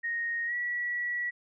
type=tone with pitch glide; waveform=sine; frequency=1864.7 to 1937.2 Hz; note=A#6 to B6; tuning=0 to -34 cents; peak=-29 dBFS; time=0.03-1.31 s; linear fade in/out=20 ms; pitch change=+66 cents; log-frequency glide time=0.46-0.54 s; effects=none